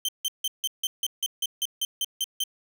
sawtooth tone bursts, 3110 Hz, G7, 14 cents flat, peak -21 dBFS, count 13, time 0.05-2.438 s, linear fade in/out 2 ms, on 36 ms, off 160 ms, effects none

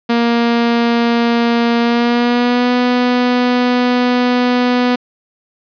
sawtooth tone with pitch glide, 234.8 to 247 Hz, A#3 to B3, +13 to 0 cents, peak -7 dBFS, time 0.09-4.96 s, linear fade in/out 10 ms, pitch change +87 cents, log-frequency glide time 1.8-2.72 s, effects resampled to 11025 Hz + 8-bit

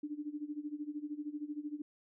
sine tone with tremolo, 296.7 Hz, D4, 18 cents sharp, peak -35 dBFS, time 0.03-1.82 s, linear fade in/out 5 ms, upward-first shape sine, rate 13 Hz, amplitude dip 85%, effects none

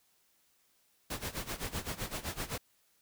pink noise with tremolo, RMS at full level -36 dBFS, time 1.1-2.58 s, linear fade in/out 5 ms, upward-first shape sine, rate 7.8 Hz, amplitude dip 85%, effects white hiss -71 dBFS RMS until 3.01 s

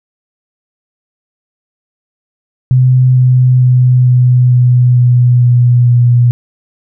sine tone with pitch steps, 127.8 / 126.84 / 125.9 / 124.95 / 124.02 / 123.09 / 122.17 / 121.26 Hz, C3 / B2 / B2 / B2 / B2 / B2 / B2 / B2, -40 / +47 / +34 / +21 / +8 / -5 / -18 / -31 cents, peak -4 dBFS, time 2.71-6.31 s, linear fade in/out 0 ms, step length 450 ms, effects none

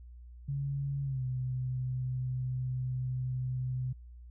sine tone with pitch glide, 139.3 to 127.74 Hz, C#3 to C3, +9 to -41 cents, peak -31 dBFS, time 0.48-3.93 s, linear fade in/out 10 ms, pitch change -150 cents, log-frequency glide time 1.03-1.23 s, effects added 60 Hz sine -47 dBFS peak until 4.3 s

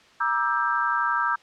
sine chord, E half-diminished seventh, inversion second, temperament just, 949.3 / 1186.7 / 1318.5 / 1582.2 Hz, Bb5 / D6 / E6 / G6, +31 / +18 / 0 / +16 cents, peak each -27 / -28 / -26 / -26 dBFS, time 0.2-1.36 s, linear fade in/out 10 ms, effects white hiss -54 dBFS RMS until 1.42 s + low-pass 4000 Hz 12 dB/octave

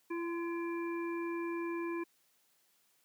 harmonic tone with a mistuned harmonic, 338.8 Hz, E4, 48 cents sharp, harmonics 1 / 3 / 5 / 7, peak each -35 / -44 / -50 / -48 dBFS, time 0.1-2.04 s, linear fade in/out 10 ms, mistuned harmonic 3, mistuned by +21 cents, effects white hiss -72 dBFS RMS until 3.04 s + high-pass 150 Hz 12 dB/octave

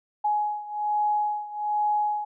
sine beating tone pair, 838 / 839.2 Hz, G#5 / G#5, +15 / +18 cents, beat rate 1.2 Hz, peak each -25 / -28 dBFS, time 0.24-2.25 s, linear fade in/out 10 ms, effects none

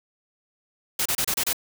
white noise bursts, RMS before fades -24 dBFS, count 6, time 0.99-1.531 s, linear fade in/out 5 ms, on 66 ms, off 29 ms, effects none

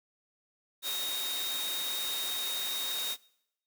sine tone in noise, 3729 Hz, A#7, in tune, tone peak -33 dBFS, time 0.82-3.17 s, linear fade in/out 50 ms, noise white, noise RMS -37 dBFS, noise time 0.82-3.17 s, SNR +1 dB, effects noise-tail reverb RT60 0.8 s tail -23 dB re dry + high-pass 300 Hz 12 dB/octave

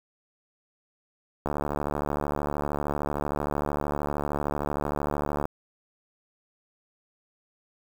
click train, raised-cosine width 1 ms, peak -14 dBFS, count 293, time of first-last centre 1.46-5.455 s, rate 73.1 Hz, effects 7-bit

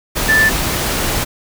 sine tone in noise, 1760 Hz, A6, in tune, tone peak -9 dBFS, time 0.28-0.5 s, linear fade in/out 20 ms, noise pink, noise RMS -18 dBFS, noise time 0.15-1.25 s, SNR +6 dB, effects none

